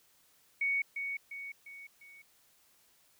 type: tone with echo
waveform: sine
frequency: 2229 Hz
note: C#7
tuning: 9 cents sharp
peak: -28 dBFS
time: 0.61-0.82 s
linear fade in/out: 5 ms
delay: 350 ms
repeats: 4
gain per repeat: -6 dB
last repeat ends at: 2.22 s
effects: white hiss -67 dBFS RMS until 3.19 s